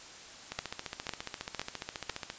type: two click trains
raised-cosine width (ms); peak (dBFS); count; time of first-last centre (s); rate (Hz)
0.2; -19 / -15; 27 / 4; 0.52-2.301 / 0.59-2.098; 14.6 / 1.99
effects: white hiss -49 dBFS RMS until 2.38 s + resampled to 16000 Hz